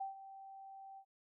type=tone with ADSR envelope; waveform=sine; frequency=778 Hz; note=G5; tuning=13 cents flat; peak=-37 dBFS; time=0-1.05 s; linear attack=11 ms; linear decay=130 ms; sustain=-13 dB; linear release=74 ms; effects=none